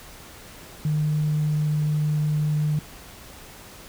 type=tone with pitch glide; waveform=sine; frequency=151.8 to 150.93 Hz; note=D#3 to D3; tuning=-42 to +48 cents; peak=-19 dBFS; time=0.85-2.79 s; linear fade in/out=2 ms; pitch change=-10 cents; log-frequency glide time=1.13-1.87 s; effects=tanh soft clip ceiling -15 dBFS + pink hiss -44 dBFS RMS until 3.88 s